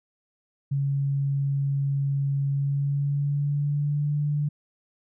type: tone with pitch glide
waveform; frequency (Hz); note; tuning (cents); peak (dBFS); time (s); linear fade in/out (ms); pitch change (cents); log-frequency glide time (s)
sine; 139.3 to 147.07; C#3 to D3; +9 to +3; -22; 0.71-4.49; 10; +94; 2.49-4.15
effects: none